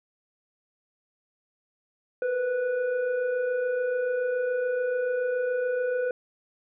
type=tone with frequency modulation; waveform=sine; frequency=501 Hz; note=B4; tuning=25 cents sharp; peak=-24 dBFS; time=2.22-6.11 s; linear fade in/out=2 ms; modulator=975 Hz; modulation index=0.55; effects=none